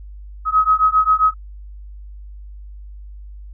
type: beating tone pair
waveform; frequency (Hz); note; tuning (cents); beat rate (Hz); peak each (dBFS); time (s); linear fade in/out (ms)
sine; 1268 / 1275.5; D#6 / D#6; +32 / +43; 7.5; -15; 0.45-1.34; 50
effects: added 50 Hz sine -33 dBFS peak until 3.53 s